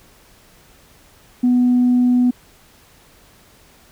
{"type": "tone", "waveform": "sine", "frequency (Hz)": 247.2, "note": "B3", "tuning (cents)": 2, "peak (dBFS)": -10, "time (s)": [1.43, 2.31], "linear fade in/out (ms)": 10, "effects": ["tanh soft clip ceiling -8 dBFS", "pink hiss -50 dBFS RMS until 3.91 s"]}